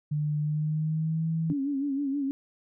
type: tone with pitch glide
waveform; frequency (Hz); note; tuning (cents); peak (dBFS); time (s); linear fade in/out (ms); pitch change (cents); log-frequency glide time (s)
sine; 149.7 to 162.31; D3 to E3; +33 to -27; -25; 0.11-1.53; 10; +140; 0.4-1.28
type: tone with vibrato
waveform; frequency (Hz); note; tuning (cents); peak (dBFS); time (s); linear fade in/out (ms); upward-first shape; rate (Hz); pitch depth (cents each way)
sine; 279; C#4; +11; -26; 1.5-2.31; 0; sine; 6.3; 68
effects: none